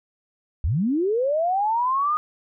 sine linear sweep, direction up, 58.27 to 1244.5 Hz, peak -19 dBFS, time 0.64-2.17 s, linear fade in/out 0 ms, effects none

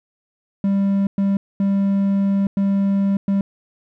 triangle tone bursts at uneven times, 197.4 Hz, G3, 12 cents sharp, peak -13 dBFS, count 5, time 0.64-1.07 / 1.18-1.37 / 1.6-2.47 / 2.57-3.17 / 3.28-3.41 s, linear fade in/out 2 ms, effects none

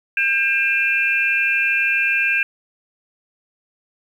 sine tone cluster, 1598 / 2406 / 2659 Hz, G6 / D7 / E7, +33 / +41 / +14 cents, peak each -20 dBFS, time 0.17-2.43 s, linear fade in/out 2 ms, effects 8-bit

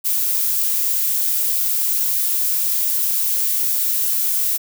violet noise, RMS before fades -19 dBFS, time 0.04-4.58 s, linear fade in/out 20 ms, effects none

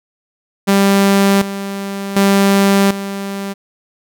sawtooth tone with tremolo, 197.5 Hz, G3, 13 cents sharp, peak -5 dBFS, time 0.67-3.54 s, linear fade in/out 20 ms, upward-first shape square, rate 0.67 Hz, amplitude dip 75%, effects none

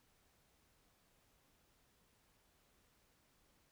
silence, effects pink hiss -74 dBFS RMS until 3.71 s

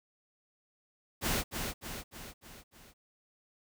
pink noise with echo, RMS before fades -31 dBFS, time 1.21-1.44 s, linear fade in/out 50 ms, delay 300 ms, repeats 5, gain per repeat -5 dB, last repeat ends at 2.94 s, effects none

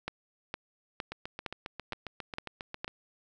two click trains, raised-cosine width 0.3 ms, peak -18 / -22 dBFS, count 7 / 14, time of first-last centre 0.08-2.845 / 1.12-2.879 s, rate 2.17 / 7.39 Hz, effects none

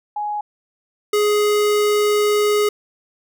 sine / square tone pair in turn, 835 / 417.5 Hz, G#5 / G#4, +9 / +9 cents, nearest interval octave, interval 1200 cents, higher first, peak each -21 / -15 dBFS, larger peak second, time 0.16-0.41 / 1.13-2.69 s, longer second, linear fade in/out 5 ms, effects none

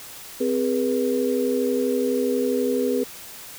sine tone cluster, 258.4 / 412.3 / 484.5 Hz, C4 / G#4 / B4, -21 / -13 / -33 cents, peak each -24 dBFS, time 0.4-3.04 s, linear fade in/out 10 ms, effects white hiss -40 dBFS RMS until 3.58 s

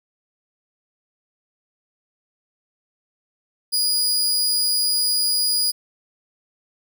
sawtooth tone, 4901 Hz, D#8, 27 cents flat, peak -15 dBFS, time 3.72-5.72 s, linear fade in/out 20 ms, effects none

